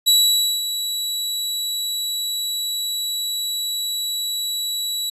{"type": "tone with ADSR envelope", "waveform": "sawtooth", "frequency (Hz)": 3917, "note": "B7", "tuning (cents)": -15, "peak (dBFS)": -8, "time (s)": [0.06, 5.1], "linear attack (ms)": 21, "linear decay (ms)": 530, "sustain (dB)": -11, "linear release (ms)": 7, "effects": ["resampled to 32000 Hz"]}